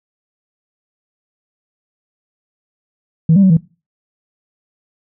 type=tone with pitch steps; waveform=sine; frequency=161.7 / 197.6 / 188.5 / 163.1 Hz; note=E3 / G3 / F#3 / E3; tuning=-33 / +14 / +32 / -18 cents; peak=-5 dBFS; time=3.29-3.57 s; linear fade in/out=5 ms; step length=70 ms; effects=noise-tail reverb RT60 0.3 s tail -20 dB re dry + tanh soft clip ceiling -3 dBFS